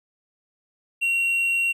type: tone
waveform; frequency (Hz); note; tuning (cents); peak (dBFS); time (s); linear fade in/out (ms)
triangle; 2744; F7; -31; -18; 1.01-1.73; 20
effects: none